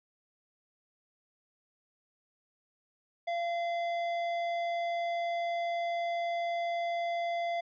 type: tone with hard clipping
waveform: sine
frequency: 686 Hz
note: F5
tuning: 31 cents flat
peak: -32 dBFS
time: 3.27-7.61 s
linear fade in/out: 10 ms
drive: 12 dB
effects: low-pass 4000 Hz 12 dB/octave